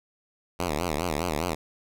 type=tone with vibrato; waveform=5% pulse; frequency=81 Hz; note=E2; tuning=30 cents flat; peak=-15 dBFS; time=0.59-1.55 s; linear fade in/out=10 ms; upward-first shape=sine; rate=4.9 Hz; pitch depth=190 cents each way; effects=none